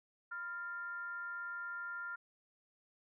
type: tone with frequency modulation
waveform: sine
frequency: 1396.9 Hz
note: F6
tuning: in tune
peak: -40 dBFS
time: 0.31-2.16 s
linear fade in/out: 10 ms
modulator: 399 Hz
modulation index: 0.4
effects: none